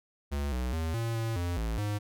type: tone with pitch steps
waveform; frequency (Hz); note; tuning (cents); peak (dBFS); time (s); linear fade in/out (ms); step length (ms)
square; 71.3 / 62.3 / 80.8 / 115 / 113.6 / 87.4 / 55.7 / 103.9; C#2 / B1 / E2 / A#2 / A#2 / F2 / A1 / G#2; +49 / +16 / -34 / -23 / -44 / +2 / +22 / +1; -30; 0.31-1.99; 20; 210
effects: none